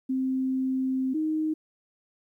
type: tone pair in turn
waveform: sine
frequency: 261.6 / 311.9 Hz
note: C4 / D#4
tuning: 0 / +4 cents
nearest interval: minor third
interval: 304 cents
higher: second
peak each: -24 dBFS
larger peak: neither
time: 0.09-1.14 / 1.14-1.54 s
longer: first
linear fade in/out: 10 ms
effects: 11-bit